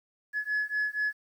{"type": "beating tone pair", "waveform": "sine", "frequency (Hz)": [1699, 1703.2], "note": ["G#6", "G#6"], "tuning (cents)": [39, 43], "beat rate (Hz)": 4.2, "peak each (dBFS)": -29, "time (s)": [0.33, 1.13], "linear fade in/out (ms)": 50, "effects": ["tanh soft clip ceiling -23 dBFS", "10-bit"]}